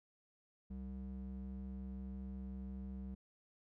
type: ring-modulated tone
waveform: triangle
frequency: 130 Hz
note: C3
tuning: 11 cents flat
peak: -38 dBFS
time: 0.7-3.15 s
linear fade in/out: 10 ms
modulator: 63.6 Hz
effects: none